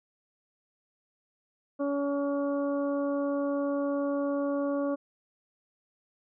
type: harmonic tone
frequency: 282.8 Hz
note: C#4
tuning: 35 cents sharp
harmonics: 1 / 2 / 3 / 4 / 5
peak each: -29 / -30 / -46 / -40 / -47 dBFS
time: 1.79-4.96 s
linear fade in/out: 20 ms
effects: none